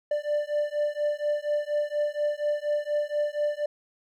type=beating tone pair; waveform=triangle; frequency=589 / 593.2 Hz; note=D5 / D5; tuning=+5 / +17 cents; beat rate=4.2 Hz; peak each=-26 dBFS; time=0.11-3.66 s; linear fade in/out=5 ms; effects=none